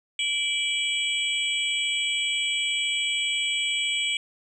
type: tone cluster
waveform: sine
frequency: 2327 / 2961 / 3288 / 7950 Hz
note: D7 / F#7 / G#7 / B8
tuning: -17 / +1 / -18 / +10 cents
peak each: -27 / -30 / -28 / -35 dBFS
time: 0.19-4.17 s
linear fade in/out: 2 ms
effects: none